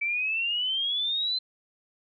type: exponential sweep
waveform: sine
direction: up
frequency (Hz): 2302 to 4094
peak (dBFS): -25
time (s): 0.01-1.39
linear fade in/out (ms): 10
effects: none